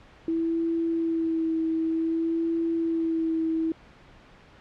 sine tone with vibrato, 327.4 Hz, E4, 12 cents flat, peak -23 dBFS, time 0.28-3.72 s, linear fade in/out 2 ms, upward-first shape sine, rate 0.54 Hz, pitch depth 22 cents each way, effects pink hiss -52 dBFS RMS until 4.6 s + low-pass 3000 Hz 12 dB/octave

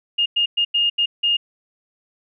sine tone bursts at uneven times, 2837 Hz, F7, 27 cents sharp, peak -15 dBFS, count 6, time 0.18-0.26 / 0.36-0.46 / 0.57-0.65 / 0.74-0.9 / 0.98-1.06 / 1.23-1.37 s, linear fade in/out 10 ms, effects none

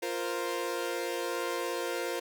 sawtooth chord, F suspended fourth, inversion none, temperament equal, 349.2 / 466.2 / 523.3 Hz, F4 / Bb4 / C5, 0 / 0 / 0 cents, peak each -32 dBFS, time 0.02-2.2 s, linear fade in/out 10 ms, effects none

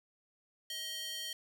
square tone with high-pass filter, 631 Hz, D#5, 24 cents sharp, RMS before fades -41 dBFS, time 0.7-1.33 s, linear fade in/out 2 ms, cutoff 3200 Hz, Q 2, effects 11-bit

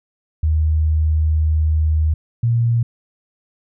sine tone pair in turn, 78 / 117.21 Hz, D#2 / A#2, +5 / +10 cents, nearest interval perfect fifth, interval 705 cents, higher second, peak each -13 / -13 dBFS, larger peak neither, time 0.43-2.14 / 2.43-2.83 s, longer first, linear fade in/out 5 ms, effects none

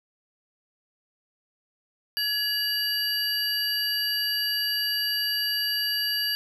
sine tone cluster, 1684 / 2907 / 4670 / 11340 Hz, G#6 / F#7 / D8 / F9, +24 / -31 / -11 / +25 cents, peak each -32 / -31 / -26 / -34 dBFS, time 2.17-6.35 s, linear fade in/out 0 ms, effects none

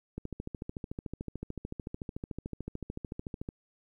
click train, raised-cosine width 3 ms, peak -24 dBFS, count 46, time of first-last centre 0.18-3.489 s, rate 13.6 Hz, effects 11-bit

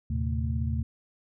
sine tone cluster, 77.9 / 112.5 / 129.8 / 224.9 Hz, D#2 / A2 / C3 / A3, +3 / +39 / -13 / +38 cents, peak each -28 / -33 / -33 / -35 dBFS, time 0.1-0.83 s, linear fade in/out 5 ms, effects none

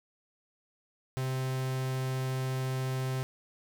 45% pulse tone, 130.6 Hz, C3, 3 cents flat, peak -30 dBFS, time 1.17-3.23 s, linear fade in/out 0 ms, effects none

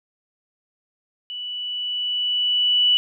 sine tone with level ramp, 2960 Hz, F#7, in tune, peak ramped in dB -29 to -13 dBFS, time 1.3-2.97 s, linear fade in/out 0 ms, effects none

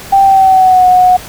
sine tone with pitch glide, 784 to 731.5 Hz, G5 to F#5, 0 to -20 cents, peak -3 dBFS, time 0.12-1.17 s, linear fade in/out 10 ms, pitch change -120 cents, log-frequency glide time 0.23-0.85 s, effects pink hiss -29 dBFS RMS until 1.28 s

